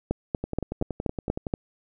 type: two click trains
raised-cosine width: 2 ms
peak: -16 / -11 dBFS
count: 12 / 7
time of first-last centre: 0.44-1.468 / 0.11-1.539 s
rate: 10.7 / 4.2 Hz
effects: none